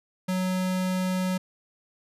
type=tone; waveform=square; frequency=185 Hz; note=F#3; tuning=in tune; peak=-25 dBFS; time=0.28-1.38 s; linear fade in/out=10 ms; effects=resampled to 32000 Hz